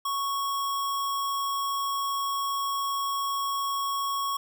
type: tone with sample-and-hold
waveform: sine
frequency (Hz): 1108.7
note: C#6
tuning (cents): 0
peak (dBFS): -26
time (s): 0.05-4.37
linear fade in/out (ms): 5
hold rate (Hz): 4410
effects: none